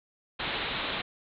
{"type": "low-pass noise", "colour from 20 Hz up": "white", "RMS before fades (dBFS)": -33, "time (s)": [0.39, 1.02], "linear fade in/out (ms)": 10, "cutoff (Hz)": 4000, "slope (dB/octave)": 96, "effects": []}